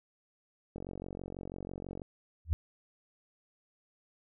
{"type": "click train", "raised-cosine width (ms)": 2, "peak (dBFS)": -28, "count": 59, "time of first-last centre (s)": [0.76, 2.018], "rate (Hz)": 46.1}
{"type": "tone with exponential growth", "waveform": "sine", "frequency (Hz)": 80.1, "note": "E2", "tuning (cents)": -49, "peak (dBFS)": -21, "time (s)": [2.45, 2.53], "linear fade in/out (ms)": 0, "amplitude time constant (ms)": 17}
{"effects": []}